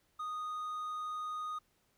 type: tone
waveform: triangle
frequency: 1239 Hz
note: D#6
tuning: 8 cents flat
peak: -35 dBFS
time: 0.19-1.59 s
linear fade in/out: 10 ms
effects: pink hiss -74 dBFS RMS until 1.97 s